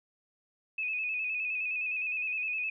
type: tone with vibrato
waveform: sine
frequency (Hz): 2539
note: D#7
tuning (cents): +34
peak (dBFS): -30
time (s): 0.78-2.7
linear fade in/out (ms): 5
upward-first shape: square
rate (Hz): 9.7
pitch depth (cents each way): 43
effects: none